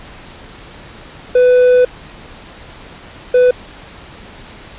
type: tone pair in turn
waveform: triangle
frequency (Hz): 498.4 / 498.4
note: B4 / B4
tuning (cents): +16 / +16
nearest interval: unison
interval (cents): 0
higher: neither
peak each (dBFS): -4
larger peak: neither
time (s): 1.35-1.85 / 3.34-3.51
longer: first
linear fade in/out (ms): 5
effects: pink hiss -36 dBFS RMS until 4.78 s + resampled to 8000 Hz